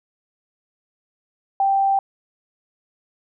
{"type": "tone", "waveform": "sine", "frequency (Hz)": 784, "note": "G5", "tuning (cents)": 0, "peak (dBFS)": -15, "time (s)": [1.6, 1.99], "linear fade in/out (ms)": 2, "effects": []}